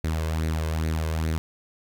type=tone with flanger; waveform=sawtooth; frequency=79.7 Hz; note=D#2; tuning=42 cents sharp; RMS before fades=-26 dBFS; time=0.04-1.38 s; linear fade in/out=0 ms; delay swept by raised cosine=0.47 to 1.97 ms; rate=2.4 Hz; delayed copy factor=+0.55; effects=none